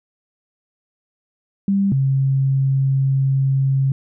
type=tone pair in turn; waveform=sine; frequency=197.4 / 135.18 Hz; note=G3 / C#3; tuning=+12 / -43 cents; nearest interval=perfect fifth; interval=655 cents; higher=first; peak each=-14 dBFS; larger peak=neither; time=1.68-1.92 / 1.92-3.92 s; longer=second; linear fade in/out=2 ms; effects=none